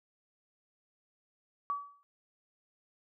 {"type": "tone with exponential decay", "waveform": "sine", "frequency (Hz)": 1143, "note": "D6", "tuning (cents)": -47, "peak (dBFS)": -28, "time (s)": [1.7, 2.03], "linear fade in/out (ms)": 0, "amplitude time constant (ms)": 70, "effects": []}